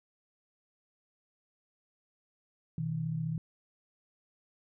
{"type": "tone pair together", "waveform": "sine", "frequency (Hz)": [125.32, 160.2], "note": ["B2", "E3"], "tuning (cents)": [26, -49], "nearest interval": "major third", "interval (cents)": 425, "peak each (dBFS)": [-37, -32], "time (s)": [2.78, 3.38], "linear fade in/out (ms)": 2, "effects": []}